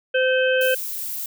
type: harmonic tone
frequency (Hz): 516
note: C5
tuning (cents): -24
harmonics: 1 / 3 / 5 / 6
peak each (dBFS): -18 / -22 / -27 / -29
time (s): 0.14-0.75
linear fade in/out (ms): 10
type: noise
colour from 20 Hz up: violet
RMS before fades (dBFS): -29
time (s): 0.61-1.26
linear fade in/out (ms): 2
effects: none